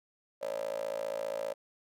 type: tone with high-pass filter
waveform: 15% pulse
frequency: 55 Hz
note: A1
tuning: in tune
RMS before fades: -36 dBFS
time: 0.41-1.54 s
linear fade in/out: 20 ms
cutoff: 570 Hz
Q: 9.4
effects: none